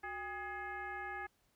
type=tone with frequency modulation; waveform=sine; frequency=1244.5 Hz; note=D#6; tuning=in tune; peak=-40 dBFS; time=0.03-1.27 s; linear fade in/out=10 ms; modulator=438 Hz; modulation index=1.8; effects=pink hiss -75 dBFS RMS until 1.55 s